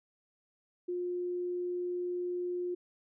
sine tone, 355.9 Hz, F4, 33 cents sharp, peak -32 dBFS, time 0.88-2.75 s, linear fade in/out 10 ms, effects none

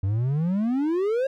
triangle exponential sweep, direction up, 92.7 to 551 Hz, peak -19 dBFS, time 0.03-1.27 s, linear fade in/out 5 ms, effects none

